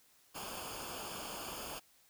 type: noise with comb filter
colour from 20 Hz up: pink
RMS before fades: -44 dBFS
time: 0.34-1.8 s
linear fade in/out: 20 ms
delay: 0.51 ms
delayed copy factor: -0.75
effects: white hiss -67 dBFS RMS until 2.09 s